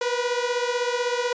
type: beating tone pair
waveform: sawtooth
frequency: 481.4 / 497.4 Hz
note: B4 / B4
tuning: -44 / +12 cents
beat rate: 16 Hz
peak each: -21 / -23 dBFS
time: 0.01-1.33 s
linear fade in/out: 5 ms
effects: resampled to 16000 Hz